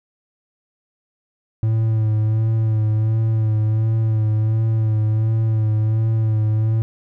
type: tone with vibrato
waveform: triangle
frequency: 109.8 Hz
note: A2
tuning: 3 cents flat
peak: -13 dBFS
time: 1.63-6.82 s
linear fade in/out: 0 ms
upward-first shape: sine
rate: 1.4 Hz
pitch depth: 31 cents each way
effects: none